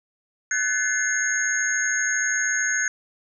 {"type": "tone cluster", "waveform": "sine", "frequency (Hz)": [1508, 1636, 1729, 2093, 6540], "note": ["F#6", "G#6", "A6", "C7", "G#8"], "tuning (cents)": [32, -26, -31, 0, -28], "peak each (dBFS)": [-25, -33, -27, -33, -25], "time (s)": [0.51, 2.88], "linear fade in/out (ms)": 2, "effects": []}